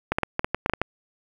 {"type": "clicks", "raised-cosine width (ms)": 0.5, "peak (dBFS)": -7, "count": 10, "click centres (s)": [0.12, 0.185, 0.233, 0.394, 0.445, 0.546, 0.661, 0.697, 0.736, 0.816], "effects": ["7-bit"]}